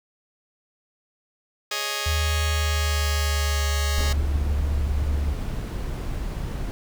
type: chord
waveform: 5% pulse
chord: Ab suspended fourth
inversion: none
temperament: just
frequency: 415.3 / 553.7 / 623 Hz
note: Ab4 / Db5 / Eb5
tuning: 0 / -2 / +2 cents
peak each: -20 dBFS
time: 1.71-4.13 s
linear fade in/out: 5 ms
type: tone with pitch glide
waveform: sine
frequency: 77.78 to 72.15 Hz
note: D#2 to D2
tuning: 0 to -30 cents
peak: -21 dBFS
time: 2.06-5.33 s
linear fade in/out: 5 ms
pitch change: -130 cents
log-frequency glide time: 2.42-3.67 s
type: noise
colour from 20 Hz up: brown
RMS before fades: -29 dBFS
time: 3.98-6.71 s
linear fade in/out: 0 ms
effects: none